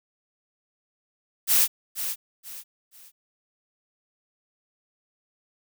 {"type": "noise with echo", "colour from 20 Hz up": "blue", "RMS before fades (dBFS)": -19, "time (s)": [1.47, 1.68], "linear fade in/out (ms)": 50, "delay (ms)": 480, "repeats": 3, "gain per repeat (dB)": -10, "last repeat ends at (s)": 3.12, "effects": []}